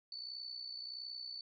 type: tone with amplitude modulation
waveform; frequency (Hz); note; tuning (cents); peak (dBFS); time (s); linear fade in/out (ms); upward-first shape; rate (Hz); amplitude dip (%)
sine; 4488; C#8; +21; -40; 0.12-1.41; 2; sine; 61.5; 65
effects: none